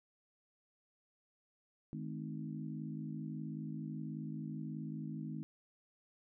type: harmonic tone with a mistuned harmonic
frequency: 51.8 Hz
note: G#1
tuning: 4 cents flat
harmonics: 3 / 4 / 5 / 6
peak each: -43 / -45 / -47 / -49 dBFS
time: 1.93-5.43 s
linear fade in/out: 0 ms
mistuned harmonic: 4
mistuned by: +55 cents
effects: none